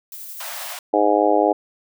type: noise with tremolo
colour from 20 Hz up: violet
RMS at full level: -34 dBFS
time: 0.12-0.73 s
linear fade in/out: 2 ms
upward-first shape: sine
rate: 12 Hz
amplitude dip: 25%
type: high-pass noise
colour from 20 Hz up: pink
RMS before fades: -33 dBFS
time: 0.4-0.79 s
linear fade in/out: 2 ms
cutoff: 570 Hz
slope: 96 dB/octave
type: harmonic tone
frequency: 103.83 Hz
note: G#2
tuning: in tune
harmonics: 3 / 4 / 5 / 6 / 7 / 8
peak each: -21 / -21 / -21 / -21 / -21 / -21 dBFS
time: 0.93-1.53 s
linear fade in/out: 10 ms
effects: none